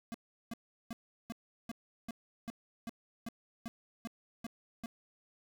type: tone bursts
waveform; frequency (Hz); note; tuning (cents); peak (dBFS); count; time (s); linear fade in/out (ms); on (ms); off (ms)
square; 230.3; A#3; -21; -39; 13; 0.12-4.859; 0; 23; 370
effects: none